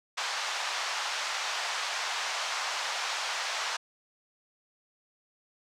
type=band-pass noise; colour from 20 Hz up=pink; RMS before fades=-33 dBFS; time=0.17-3.77 s; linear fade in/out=10 ms; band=760 to 6500 Hz; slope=24 dB/octave; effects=none